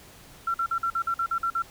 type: tone bursts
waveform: sine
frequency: 1357 Hz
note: E6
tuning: 50 cents sharp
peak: -23 dBFS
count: 10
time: 0.47-1.622 s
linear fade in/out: 5 ms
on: 72 ms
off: 48 ms
effects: pink hiss -50 dBFS RMS until 1.7 s